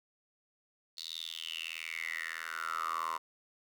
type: tone with high-pass filter sweep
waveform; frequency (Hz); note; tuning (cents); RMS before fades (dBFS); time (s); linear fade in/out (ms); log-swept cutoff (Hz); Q
10% pulse; 81.6; E2; -17; -39; 0.97-3.18; 10; 4200 to 990; 9
effects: none

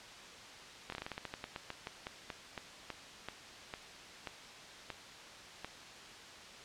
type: slowing click train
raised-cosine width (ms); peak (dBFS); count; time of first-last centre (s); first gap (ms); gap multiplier
0.3; -24; 23; 0.9-5.646; 23; 1.18
effects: white hiss -51 dBFS RMS until 6.64 s + low-pass 5000 Hz 12 dB/octave

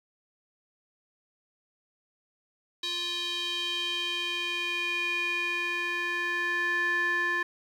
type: tone with band-pass filter sweep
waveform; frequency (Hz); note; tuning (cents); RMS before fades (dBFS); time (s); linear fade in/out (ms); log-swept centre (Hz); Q
square; 349.2; F4; 0; -30; 2.83-7.43; 5; 3800 to 1600; 4.7
effects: 10-bit

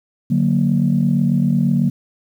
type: chord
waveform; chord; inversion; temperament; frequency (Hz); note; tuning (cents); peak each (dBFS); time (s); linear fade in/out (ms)
sine; D augmented; none; equal; 146.83 / 185 / 233.1; D3 / F#3 / A#3; 0 / 0 / 0; -17; 0.3-1.9; 10
effects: tanh soft clip ceiling -5 dBFS + 8-bit

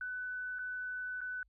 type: tone with dropouts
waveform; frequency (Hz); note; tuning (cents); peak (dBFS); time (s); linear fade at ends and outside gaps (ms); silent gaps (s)
sine; 1498; F#6; +21; -37; 0.01-1.43; 2; 0.587-0.591 / 1.207-1.214
effects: added 50 Hz sine -67 dBFS peak until 1.48 s

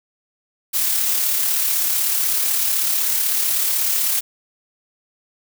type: noise with amplitude modulation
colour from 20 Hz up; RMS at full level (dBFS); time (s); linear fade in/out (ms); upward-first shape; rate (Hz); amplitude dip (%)
blue; -18; 0.73-4.21; 20; sine; 36; 30
effects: none

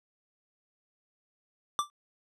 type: tone with exponential decay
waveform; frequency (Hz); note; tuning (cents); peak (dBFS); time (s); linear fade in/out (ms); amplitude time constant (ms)
square; 1174.7; D6; 0; -22; 1.79-1.9; 0; 22
effects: low-pass 10000 Hz 12 dB/octave

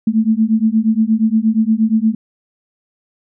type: beating tone pair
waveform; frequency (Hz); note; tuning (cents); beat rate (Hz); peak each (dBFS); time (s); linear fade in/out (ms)
sine; 216.5 / 225; A3 / A3; -28 / +39; 8.5; -14; 0.07-2.15; 5
effects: none

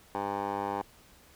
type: tone with band-pass filter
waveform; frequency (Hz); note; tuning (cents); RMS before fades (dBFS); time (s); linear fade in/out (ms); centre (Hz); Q
15% pulse; 100; G2; +35; -33; 0.15-0.82; 0; 750; 5
effects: pink hiss -58 dBFS RMS until 1.35 s

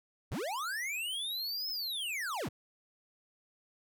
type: linear two-way sweep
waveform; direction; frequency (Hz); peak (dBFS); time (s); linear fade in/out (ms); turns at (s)
square; up then down; 40.78 to 5274 to 47.76; -35; 0.31-2.49; 10; 1.7
effects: none

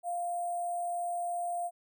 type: tone with sample-and-hold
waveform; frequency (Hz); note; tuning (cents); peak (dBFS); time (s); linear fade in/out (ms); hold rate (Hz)
sine; 698.5; F5; 0; -31; 0.03-1.71; 50; 8820
effects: none

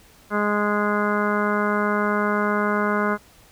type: harmonic tone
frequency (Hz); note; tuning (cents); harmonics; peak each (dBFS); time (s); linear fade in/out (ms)
207.7; G#3; 0; 1 / 2 / 3 / 4 / 5 / 6 / 7 / 8 / 10; -24 / -26 / -28 / -34 / -27 / -28 / -27 / -35 / -37; 0.3-3.18; 50
effects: pink hiss -52 dBFS RMS until 3.51 s

